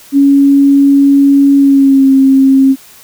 sine tone with pitch glide, 279 to 268.6 Hz, C#4 to C4, +11 to +46 cents, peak -3 dBFS, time 0.12-2.76 s, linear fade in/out 50 ms, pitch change -65 cents, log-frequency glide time 1.57-2.1 s, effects white hiss -38 dBFS RMS until 3.03 s

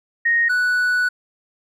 sine / triangle tone pair in turn, 1864.7 / 1480 Hz, A#6 / F#6, 0 / 0 cents, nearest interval major third, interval 400 cents, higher first, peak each -14 dBFS, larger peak neither, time 0.25-0.49 / 0.49-1.09 s, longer second, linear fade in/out 10 ms, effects none

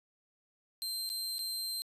sawtooth tone with dropouts, 4139 Hz, C8, 20 cents flat, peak -32 dBFS, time 0.82-1.82 s, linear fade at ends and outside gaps 0 ms, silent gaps 1.092-1.1 / 1.383-1.391 s, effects resampled to 32000 Hz

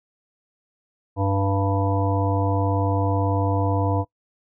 harmonic tone, 98.2 Hz, G2, 4 cents sharp, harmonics 1 / 3 / 5 / 7 / 9 / 10, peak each -21 / -26 / -28 / -29 / -31 / -31 dBFS, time 1.16-4.05 s, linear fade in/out 50 ms, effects noise-tail reverb RT60 0.1 s tail -21 dB re dry

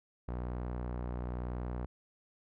sawtooth tone with low-pass filter, 61 Hz, B1, 21 cents flat, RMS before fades -38 dBFS, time 0.28-1.86 s, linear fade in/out 5 ms, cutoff 1100 Hz, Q 0.95, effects none

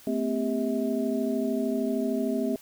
sine tone cluster, 224.3 / 257.5 / 398.6 / 643 Hz, A3 / C4 / G4 / E5, +34 / -28 / +29 / -43 cents, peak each -30 / -28 / -31 / -33 dBFS, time 0.07-2.56 s, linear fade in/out 2 ms, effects white hiss -52 dBFS RMS until 2.61 s

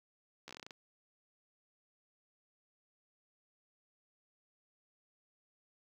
slowing click train, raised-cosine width 0.2 ms, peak -30 dBFS, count 10, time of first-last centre 0.48-0.708 s, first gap 13 ms, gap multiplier 1.16, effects high-pass 80 Hz 12 dB/octave + 10-bit

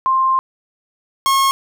sine / 45% pulse tone pair in turn, 1053 / 1085.1 Hz, C6 / C#6, +11 / -37 cents, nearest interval minor second, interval 52 cents, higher second, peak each -12 dBFS, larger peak neither, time 0.06-0.39 / 1.26-1.51 s, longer first, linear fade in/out 0 ms, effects none

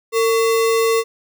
sine tone with sample-and-hold, 453.7 Hz, A#4, 47 cents flat, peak -13 dBFS, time 0.12-1.04 s, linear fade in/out 50 ms, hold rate 1575 Hz, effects none

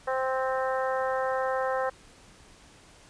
harmonic tone, 261.6 Hz, C4, in tune, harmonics 2 / 3 / 4 / 5 / 6 / 7, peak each -28 / -32 / -34 / -36 / -38 / -39 dBFS, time 0.07-1.9 s, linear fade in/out 10 ms, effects pink hiss -54 dBFS RMS until 3.09 s + resampled to 22050 Hz

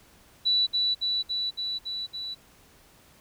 sine tone with echo, 3951 Hz, B7, in tune, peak -20 dBFS, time 0.45-0.67 s, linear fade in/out 20 ms, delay 280 ms, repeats 6, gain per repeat -2 dB, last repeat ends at 2.35 s, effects pink hiss -57 dBFS RMS until 3.2 s

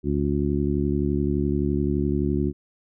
harmonic tone, 71.7 Hz, D2, 41 cents flat, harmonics 1 / 2 / 3 / 4 / 5, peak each -27 / -27 / -27 / -27 / -27 dBFS, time 0.03-2.53 s, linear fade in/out 50 ms, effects none

